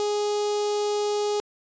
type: tone with notch filter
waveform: sawtooth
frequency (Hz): 415.3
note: G#4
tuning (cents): 0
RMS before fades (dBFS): -25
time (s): 0-1.4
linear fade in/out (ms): 0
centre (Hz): 1800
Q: 0.62
effects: resampled to 16000 Hz